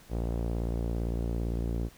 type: tone with low-pass filter sweep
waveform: sawtooth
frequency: 57.7 Hz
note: A#1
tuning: 17 cents flat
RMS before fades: -31 dBFS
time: 0.09-1.9 s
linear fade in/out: 50 ms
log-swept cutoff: 600 to 400 Hz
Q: 1.2
effects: pink hiss -56 dBFS RMS until 1.97 s